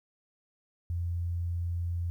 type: tone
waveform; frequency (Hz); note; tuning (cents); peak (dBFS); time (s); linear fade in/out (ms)
sine; 86.2; F2; -22; -29; 0.9-2.1; 0
effects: 11-bit